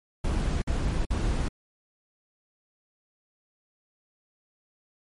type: noise bursts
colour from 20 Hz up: brown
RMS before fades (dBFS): -26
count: 3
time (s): 0.24-1.484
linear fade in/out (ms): 5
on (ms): 380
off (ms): 52
effects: MP3 48 kbps